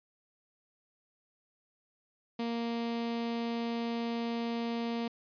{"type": "tone with notch filter", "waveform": "sawtooth", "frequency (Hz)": 233.1, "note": "A#3", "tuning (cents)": 0, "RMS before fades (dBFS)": -34, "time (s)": [2.39, 5.08], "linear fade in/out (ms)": 5, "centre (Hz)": 1500, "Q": 2, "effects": ["resampled to 11025 Hz"]}